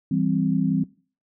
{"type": "chord", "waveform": "sine", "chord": "C major", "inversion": "first", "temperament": "equal", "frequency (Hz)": [164.81, 196, 261.6], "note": ["E3", "G3", "C4"], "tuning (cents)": [0, 0, 0], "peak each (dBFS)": [-24, -24, -23], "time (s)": [0.11, 0.84], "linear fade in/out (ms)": 5, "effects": ["noise-tail reverb RT60 0.4 s tail -20 dB re dry"]}